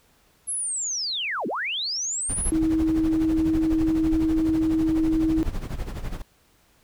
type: linear two-way sweep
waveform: sine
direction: down then up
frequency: 11175 to 183.2 to 11175 Hz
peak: -25 dBFS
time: 0.47-2.51 s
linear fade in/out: 20 ms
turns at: 1.47 s
type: noise with tremolo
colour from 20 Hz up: brown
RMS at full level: -27 dBFS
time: 2.29-6.22 s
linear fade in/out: 5 ms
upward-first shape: sine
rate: 12 Hz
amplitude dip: 75%
type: tone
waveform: sine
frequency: 319.3 Hz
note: D#4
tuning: 45 cents sharp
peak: -19 dBFS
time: 2.52-5.43 s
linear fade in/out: 0 ms
effects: pink hiss -61 dBFS RMS until 6.83 s